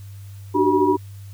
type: tone cluster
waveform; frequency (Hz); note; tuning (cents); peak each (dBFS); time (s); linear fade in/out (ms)
sine; 298.8 / 371.2 / 385.1 / 965; D4 / F#4 / G4 / B5; +30 / +6 / -31 / -40; -20; 0.54-0.97; 20
effects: added 99 Hz sine -35 dBFS peak until 1.33 s + white hiss -53 dBFS RMS until 1.33 s